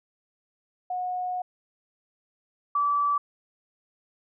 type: tone pair in turn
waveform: sine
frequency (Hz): 728 / 1155.6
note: F#5 / D6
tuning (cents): -28 / -28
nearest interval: minor sixth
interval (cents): 800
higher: second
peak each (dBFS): -27 / -21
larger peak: second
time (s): 0.9-1.42 / 2.75-3.18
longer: first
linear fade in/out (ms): 5
effects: none

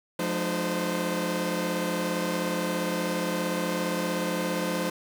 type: tone cluster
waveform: sawtooth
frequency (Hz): 177.7 / 213.1 / 303.6 / 516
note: F3 / G#3 / D#4 / C5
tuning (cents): +30 / +45 / -42 / -24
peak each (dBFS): -27 / -31 / -29 / -27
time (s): 0.19-4.9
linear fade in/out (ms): 5
effects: 8-bit

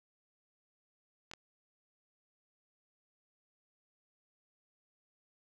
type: clicks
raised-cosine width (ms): 0.2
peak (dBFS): -28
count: 2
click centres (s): 1.314 / 1.336
effects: none

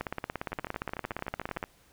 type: two click trains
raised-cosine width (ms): 0.5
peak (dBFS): -22 / -17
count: 16 / 29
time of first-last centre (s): 0.52-1.639 / 0.01-1.628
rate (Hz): 13.4 / 17.3
effects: pink hiss -62 dBFS RMS until 1.92 s

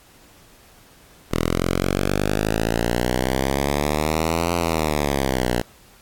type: exponential two-way sweep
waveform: 5% pulse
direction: up then down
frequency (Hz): 40.62 to 86.6 to 58.4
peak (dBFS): -8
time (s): 1.31-5.62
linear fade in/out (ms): 10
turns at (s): 4.55
effects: pink hiss -51 dBFS RMS until 6.01 s + AAC 64 kbps

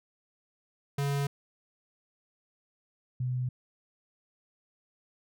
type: tone pair in turn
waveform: square / sine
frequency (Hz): 141.1 / 125.99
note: C#3 / B2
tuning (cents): +31 / +35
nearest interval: major second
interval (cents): 196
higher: first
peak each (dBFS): -28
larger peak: neither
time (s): 0.98-1.27 / 3.2-3.49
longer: neither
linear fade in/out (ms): 5
effects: none

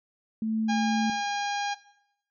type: tone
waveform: sine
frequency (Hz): 220.4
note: A3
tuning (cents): +3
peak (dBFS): -26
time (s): 0.42-1.1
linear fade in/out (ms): 2
type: harmonic tone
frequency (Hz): 813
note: G#5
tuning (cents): -37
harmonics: 1 / 2 / 3 / 4 / 5 / 6 / 7 / 8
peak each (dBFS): -28 / -34 / -38 / -40 / -42 / -44 / -45 / -46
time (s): 0.68-1.75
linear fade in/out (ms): 20
effects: noise-tail reverb RT60 0.8 s tail -18 dB re dry

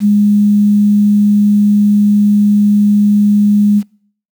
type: tone with quantisation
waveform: sine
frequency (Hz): 206.3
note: G#3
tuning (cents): -11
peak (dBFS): -6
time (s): 0-3.83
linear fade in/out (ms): 50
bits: 6
effects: noise-tail reverb RT60 0.6 s tail -25 dB re dry

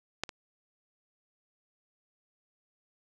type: clicks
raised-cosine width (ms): 0.2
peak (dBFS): -13 / -24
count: 2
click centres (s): 0.236 / 0.292
effects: none

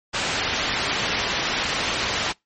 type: low-pass noise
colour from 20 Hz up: white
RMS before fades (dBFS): -25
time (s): 0.13-2.33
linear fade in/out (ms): 20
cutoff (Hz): 3800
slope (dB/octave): 12
effects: noise-tail reverb RT60 0.2 s tail -26 dB re dry + MP3 32 kbps

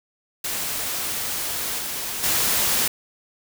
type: noise with level steps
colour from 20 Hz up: white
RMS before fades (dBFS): -27 / -29 / -21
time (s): 0.44-2.88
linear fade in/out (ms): 5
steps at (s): 1.78 / 2.23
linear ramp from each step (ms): 10
effects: none

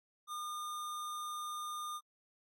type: tone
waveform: square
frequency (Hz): 1213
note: D#6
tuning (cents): -44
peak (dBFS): -40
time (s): 0.27-2.01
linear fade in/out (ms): 50
effects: AAC 64 kbps

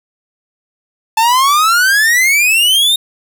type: exponential sweep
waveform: 45% pulse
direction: up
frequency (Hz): 874 to 3729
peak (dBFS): -8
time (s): 1.17-2.96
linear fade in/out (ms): 5
effects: none

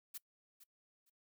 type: noise with echo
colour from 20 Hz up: blue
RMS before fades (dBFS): -45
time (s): 0.14-0.18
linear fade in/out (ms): 10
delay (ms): 460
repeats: 2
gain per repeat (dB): -14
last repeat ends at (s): 1.1
effects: noise-tail reverb RT60 0.1 s tail -23 dB re dry

